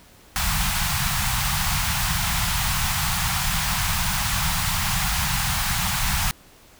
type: band-stop noise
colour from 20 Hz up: pink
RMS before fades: -23 dBFS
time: 0.36-6.31 s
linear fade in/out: 0 ms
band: 190 to 760 Hz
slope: 48 dB/octave
effects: pink hiss -51 dBFS RMS until 6.79 s